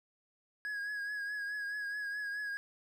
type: tone with vibrato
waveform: triangle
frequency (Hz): 1661.2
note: G#6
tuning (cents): 0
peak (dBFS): -34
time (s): 0.65-2.57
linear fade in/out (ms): 0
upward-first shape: triangle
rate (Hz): 4.7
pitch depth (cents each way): 45
effects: none